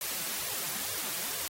white noise with flanger, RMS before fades -35 dBFS, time 0.01-1.48 s, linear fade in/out 2 ms, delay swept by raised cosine 1.7 to 6.1 ms, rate 2.2 Hz, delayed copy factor +1, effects high-pass 80 Hz 12 dB/octave + AAC 48 kbps

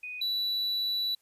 sine / triangle tone pair in turn, 2487 / 3948 Hz, D#7 / B7, -1 / -1 cents, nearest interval minor sixth, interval 800 cents, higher second, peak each -36 / -26 dBFS, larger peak second, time 0.03-0.21 / 0.21-1.15 s, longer second, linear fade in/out 5 ms, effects white hiss -71 dBFS RMS until 1.21 s + resampled to 32000 Hz

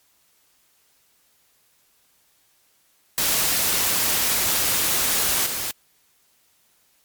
white noise with level steps, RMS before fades -21 / -27 dBFS, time 3.18-5.71 s, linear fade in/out 0 ms, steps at 5.46 s, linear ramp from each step 5 ms, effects white hiss -62 dBFS RMS until 7.04 s + MP3 96 kbps

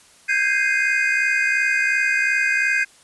triangle chord, Ab major seventh, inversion third, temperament equal with one note detuned, 1568 / 1630.8 / 2093 / 2489 Hz, G6 / Ab6 / C7 / Eb7, 0 / -32 / 0 / 0 cents, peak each -21 dBFS, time 0.28-2.85 s, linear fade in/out 20 ms, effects white hiss -51 dBFS RMS until 3.03 s + resampled to 24000 Hz

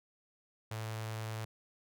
sawtooth tone with notch filter, 110 Hz, A2, in tune, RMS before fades -40 dBFS, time 0.71-1.45 s, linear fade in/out 5 ms, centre 260 Hz, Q 0.77, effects none

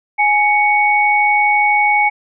sine tone pair together, 834.2 / 2227 Hz, G#5 / C#7, +7 / +7 cents, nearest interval octave + perfect fourth, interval 1700 cents, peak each -13 dBFS, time 0.18-2.1 s, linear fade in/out 20 ms, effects none

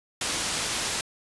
white low-pass noise, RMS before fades -29 dBFS, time 0.21-1.01 s, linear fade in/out 2 ms, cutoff 8200 Hz, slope 12 dB/octave, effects resampled to 24000 Hz

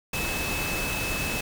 sine tone in noise, 2600 Hz, E7, 24 cents flat, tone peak -31 dBFS, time 0.13-1.41 s, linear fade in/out 5 ms, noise pink, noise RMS -30 dBFS, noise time 0.13-1.41 s, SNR -4 dB, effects none

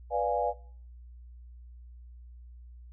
sine chord, B diminished seventh, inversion none, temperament equal, 493.9 / 587.3 / 698.5 / 830.6 Hz, B4 / D5 / F5 / Ab5, 0 / 0 / 0 / 0 cents, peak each -31 dBFS, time 0.1-0.54 s, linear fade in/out 50 ms, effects noise-tail reverb RT60 0.5 s tail -20 dB re dry + added 60 Hz sine -46 dBFS peak until 2.92 s

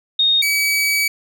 sine / sawtooth tone pair in turn, 3708 / 2281 Hz, A#7 / C#7, -10 / +49 cents, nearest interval minor sixth, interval 841 cents, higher first, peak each -12 dBFS, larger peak neither, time 0.19-0.42 / 0.42-1.08 s, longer second, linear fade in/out 5 ms, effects none

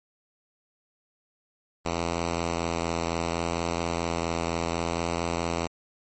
5% pulse tone with vibrato, 84.3 Hz, E2, 39 cents sharp, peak -15 dBFS, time 1.85-5.67 s, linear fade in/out 5 ms, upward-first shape sine, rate 0.67 Hz, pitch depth 10 cents each way, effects MP3 32 kbps

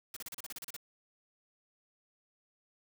white noise bursts, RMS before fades -43 dBFS, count 11, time 0.14-0.765 s, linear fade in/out 2 ms, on 25 ms, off 35 ms, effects none

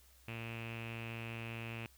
sawtooth tone with low-pass filter, 115 Hz, A#2, 23 cents flat, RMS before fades -44 dBFS, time 0.28-1.86 s, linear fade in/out 0 ms, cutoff 2600 Hz, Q 8.5, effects added 64 Hz sine -64 dBFS peak until 1.97 s + white hiss -66 dBFS RMS until 1.97 s

